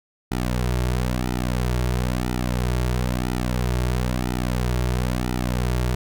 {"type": "tone with flanger", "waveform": "sawtooth", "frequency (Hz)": 61.7, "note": "B1", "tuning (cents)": -1, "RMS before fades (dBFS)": -23, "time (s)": [0.31, 5.95], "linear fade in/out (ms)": 5, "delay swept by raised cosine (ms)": [1.8, 4], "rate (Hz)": 1, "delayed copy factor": -0.95, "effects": []}